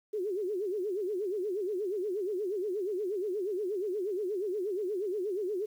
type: tone with vibrato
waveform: sine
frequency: 392 Hz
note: G4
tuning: in tune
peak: -30 dBFS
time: 0.13-5.66 s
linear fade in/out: 10 ms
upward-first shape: sine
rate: 8.4 Hz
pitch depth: 180 cents each way
effects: 10-bit